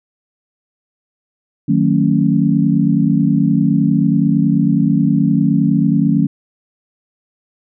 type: chord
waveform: sine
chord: D# half-diminished seventh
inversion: none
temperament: equal with one note detuned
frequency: 155.56 / 185 / 224.4 / 277.2 Hz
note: D#3 / F#3 / A3 / C#4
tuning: 0 / 0 / +34 / 0 cents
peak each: -16 dBFS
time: 1.68-6.27 s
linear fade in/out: 10 ms
effects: none